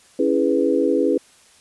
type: chord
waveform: sine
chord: C# minor seventh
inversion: none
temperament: equal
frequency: 277.2 / 329.6 / 415.3 / 493.9 Hz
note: C#4 / E4 / G#4 / B4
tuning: 0 / 0 / 0 / 0 cents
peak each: -21 dBFS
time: 0.19-1.18 s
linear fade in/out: 5 ms
effects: white hiss -52 dBFS RMS until 1.6 s + resampled to 24000 Hz